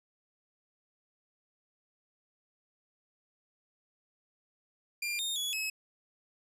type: tone with pitch steps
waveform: sawtooth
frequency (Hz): 2392 / 3674 / 3386 / 2572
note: D7 / A#7 / G#7 / E7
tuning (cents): +31 / -26 / +33 / -43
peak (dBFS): -29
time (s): 5.02-5.7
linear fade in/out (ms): 5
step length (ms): 170
effects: resampled to 32000 Hz